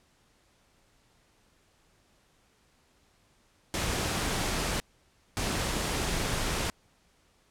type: noise bursts at uneven times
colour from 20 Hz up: pink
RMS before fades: -30 dBFS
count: 2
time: 3.74-4.8 / 5.37-6.7 s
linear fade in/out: 0 ms
effects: pink hiss -66 dBFS RMS until 7.5 s + low-pass 10000 Hz 12 dB/octave